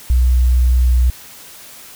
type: tone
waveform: sine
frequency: 62 Hz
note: B1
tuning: 7 cents sharp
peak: -9 dBFS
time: 0.1-1.1 s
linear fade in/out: 0 ms
effects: white hiss -38 dBFS RMS until 1.95 s